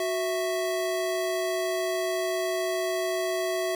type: tone pair together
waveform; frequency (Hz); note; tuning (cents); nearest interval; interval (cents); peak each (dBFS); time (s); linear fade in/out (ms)
square; 369.3 / 658; F#4 / E5; -3 / -3; minor seventh; 1000; -30 / -29; 0-3.75; 2
effects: none